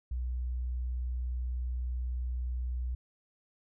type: tone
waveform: sine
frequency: 61.74 Hz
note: B1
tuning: in tune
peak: -31 dBFS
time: 0.11-2.95 s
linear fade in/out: 5 ms
effects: none